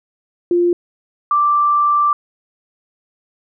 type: tone pair in turn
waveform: sine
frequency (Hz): 349.2 / 1174.6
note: F4 / D6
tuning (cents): 0 / 0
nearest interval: octave + major sixth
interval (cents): 2100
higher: second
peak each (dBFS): -11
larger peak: neither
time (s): 0.51-0.73 / 1.31-2.13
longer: second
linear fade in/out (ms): 2
effects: none